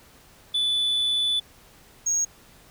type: tone pair in turn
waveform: sine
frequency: 3478 / 6566 Hz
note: A7 / G#8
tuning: -21 / -21 cents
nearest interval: major seventh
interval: 1100 cents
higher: second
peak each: -18 dBFS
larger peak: neither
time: 0.54-1.4 / 2.06-2.25 s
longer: first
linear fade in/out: 10 ms
effects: tanh soft clip ceiling -20 dBFS + pink hiss -53 dBFS RMS until 2.7 s